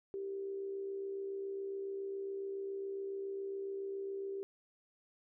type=tone with amplitude modulation; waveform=sine; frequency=392 Hz; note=G4; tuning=in tune; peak=-36 dBFS; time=0.14-4.43 s; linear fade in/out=0 ms; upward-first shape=sine; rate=67.2 Hz; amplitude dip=40%; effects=none